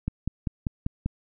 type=click train; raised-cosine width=5 ms; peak=-14 dBFS; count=6; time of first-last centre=0.08-1.06 s; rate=5.1 Hz; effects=none